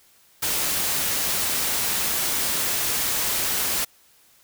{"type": "noise", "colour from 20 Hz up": "white", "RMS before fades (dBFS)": -24, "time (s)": [0.42, 3.85], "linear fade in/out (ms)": 10, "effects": ["white hiss -57 dBFS RMS until 4.43 s"]}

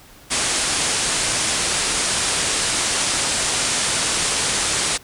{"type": "low-pass noise", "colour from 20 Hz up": "white", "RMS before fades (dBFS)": -21, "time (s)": [0.3, 4.98], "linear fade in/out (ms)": 20, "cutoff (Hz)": 9900, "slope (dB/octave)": 96, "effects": ["pink hiss -46 dBFS RMS until 5.03 s"]}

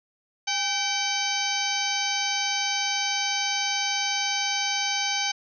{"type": "harmonic tone with a mistuned harmonic", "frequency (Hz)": 770, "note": "G5", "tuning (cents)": -31, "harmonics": [1, 2, 3, 4, 5, 6, 7, 8], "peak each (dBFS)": [-31, -34, -31, -31, -35, -32, -36, -31], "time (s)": [0.47, 5.32], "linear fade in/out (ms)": 10, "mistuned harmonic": 1, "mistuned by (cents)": 96, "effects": []}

